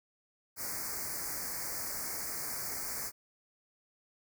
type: band-stop noise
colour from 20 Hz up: white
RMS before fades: -38 dBFS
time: 0.56-3.12 s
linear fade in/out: 50 ms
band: 2300 to 4500 Hz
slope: 96 dB/octave
effects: none

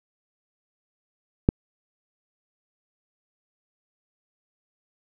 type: click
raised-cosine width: 3 ms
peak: -3 dBFS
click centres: 1.489 s
effects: none

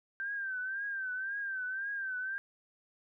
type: tone with vibrato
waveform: sine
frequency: 1566 Hz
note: G6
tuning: 2 cents flat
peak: -34 dBFS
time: 0.2-2.38 s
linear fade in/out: 0 ms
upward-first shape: triangle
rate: 1.9 Hz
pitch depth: 96 cents each way
effects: none

